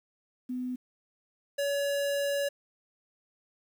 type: tone pair in turn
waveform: sine / square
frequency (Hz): 251.3 / 565.7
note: B3 / C#5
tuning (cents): +30 / +35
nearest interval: octave + major second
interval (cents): 1405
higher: second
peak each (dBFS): -31 / -28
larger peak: second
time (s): 0.49-0.76 / 1.58-2.49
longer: second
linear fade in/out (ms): 10
effects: 10-bit